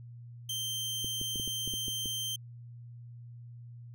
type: tone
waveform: sawtooth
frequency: 3136 Hz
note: G7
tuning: in tune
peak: -30 dBFS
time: 0.49-2.36 s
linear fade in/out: 5 ms
type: clicks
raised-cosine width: 3 ms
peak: -28 dBFS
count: 9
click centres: 1.045 / 1.214 / 1.358 / 1.398 / 1.477 / 1.676 / 1.738 / 1.882 / 2.058 s
effects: added 119 Hz sine -45 dBFS peak until 3.94 s